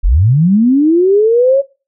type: linear sweep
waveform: sine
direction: up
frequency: 32.69 to 560 Hz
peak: -6 dBFS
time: 0.03-1.62 s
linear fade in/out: 20 ms
effects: noise-tail reverb RT60 0.3 s tail -21 dB re dry